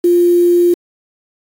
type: tone with quantisation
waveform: sine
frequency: 349.2 Hz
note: F4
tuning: in tune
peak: -7 dBFS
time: 0.04-0.74 s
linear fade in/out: 5 ms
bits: 5
effects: AAC 64 kbps